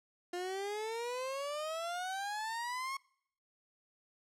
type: exponential sweep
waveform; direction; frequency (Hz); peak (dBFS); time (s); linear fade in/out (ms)
30% pulse; up; 350 to 1100; -34; 0.33-2.97; 5
effects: noise-tail reverb RT60 0.7 s tail -26 dB re dry + low-pass 10000 Hz 12 dB/octave